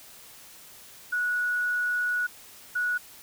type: tone pair in turn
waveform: sine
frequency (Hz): 1465 / 1465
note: F#6 / F#6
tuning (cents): -18 / -18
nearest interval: unison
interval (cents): 0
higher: neither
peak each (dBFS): -24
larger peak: neither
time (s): 1.12-2.27 / 2.75-2.98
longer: first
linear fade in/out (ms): 10
effects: white hiss -49 dBFS RMS until 3.22 s